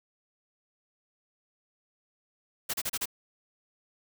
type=noise bursts; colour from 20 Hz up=white; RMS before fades=-31 dBFS; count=5; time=2.69-3.057 s; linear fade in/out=10 ms; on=47 ms; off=33 ms; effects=none